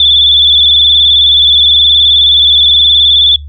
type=tone with vibrato; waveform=sine; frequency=3486 Hz; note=A7; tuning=17 cents flat; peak=-3 dBFS; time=0-3.36 s; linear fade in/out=2 ms; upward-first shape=square; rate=19 Hz; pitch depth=35 cents each way; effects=noise-tail reverb RT60 0.2 s tail -26 dB re dry + added 73 Hz sine -23 dBFS peak until 3.48 s